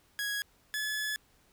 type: tone pair in turn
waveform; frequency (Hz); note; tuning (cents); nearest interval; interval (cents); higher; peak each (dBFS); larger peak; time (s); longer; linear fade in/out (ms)
sawtooth; 1661.2 / 1712.8; G#6 / A6; 0 / -47; minor second; 53; second; -28; neither; 0.19-0.42 / 0.74-1.16; second; 0
effects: pink hiss -66 dBFS RMS until 1.52 s